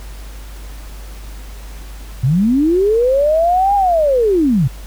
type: linear two-way sweep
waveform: sine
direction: up then down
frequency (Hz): 115.5 to 819 to 115.5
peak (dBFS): -10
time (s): 2.23-4.68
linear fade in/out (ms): 10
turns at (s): 3.75
effects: added 50 Hz sine -29 dBFS peak until 4.86 s + pink hiss -40 dBFS RMS until 4.86 s